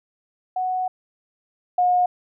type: tone pair in turn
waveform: sine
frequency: 740 / 720.2 Hz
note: F#5 / F#5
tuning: 0 / -47 cents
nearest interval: unison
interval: 47 cents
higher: first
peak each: -21 / -15 dBFS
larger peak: second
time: 0.56-0.88 / 1.78-2.06 s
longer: first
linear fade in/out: 5 ms
effects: none